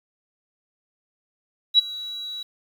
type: tone with ADSR envelope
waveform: sine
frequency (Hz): 3899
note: B7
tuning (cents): -23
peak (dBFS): -9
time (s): 1.74-2.43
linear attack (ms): 46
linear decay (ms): 15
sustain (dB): -21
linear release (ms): 5
effects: 8-bit